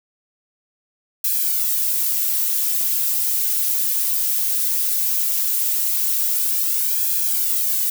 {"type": "noise with flanger", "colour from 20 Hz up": "violet", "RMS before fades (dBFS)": -20, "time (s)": [1.24, 7.9], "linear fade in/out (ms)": 5, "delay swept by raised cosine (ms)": [1.2, 7.1], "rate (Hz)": 0.17, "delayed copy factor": 0.9, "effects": []}